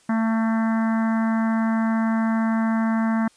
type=harmonic tone; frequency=223.9 Hz; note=A3; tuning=30 cents sharp; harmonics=1 / 3 / 4 / 5 / 6 / 7 / 8 / 9; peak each=-19 / -32 / -32 / -34 / -37 / -36 / -38 / -42 dBFS; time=0.09-3.28 s; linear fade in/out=5 ms; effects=white hiss -57 dBFS RMS until 3.36 s + resampled to 22050 Hz